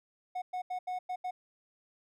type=tone bursts at uneven times; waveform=triangle; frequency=732 Hz; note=F#5; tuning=19 cents flat; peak=-31 dBFS; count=6; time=0.35-0.42 / 0.53-0.62 / 0.7-0.79 / 0.87-0.99 / 1.09-1.16 / 1.24-1.31 s; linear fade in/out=10 ms; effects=none